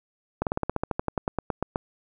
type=slowing click train; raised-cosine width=1 ms; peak=-11 dBFS; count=17; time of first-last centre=0.42-1.759 s; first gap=48 ms; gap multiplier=1.07; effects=none